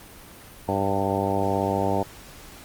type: harmonic tone with a mistuned harmonic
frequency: 98 Hz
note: G2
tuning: in tune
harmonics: 1 / 2 / 3 / 4 / 5 / 6 / 7 / 8 / 9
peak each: -30 / -30 / -30 / -30 / -30 / -30 / -30 / -30 / -30 dBFS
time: 0.68-2.03 s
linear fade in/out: 5 ms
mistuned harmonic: 9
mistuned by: +29 cents
effects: pink hiss -45 dBFS RMS until 2.64 s + Opus 32 kbps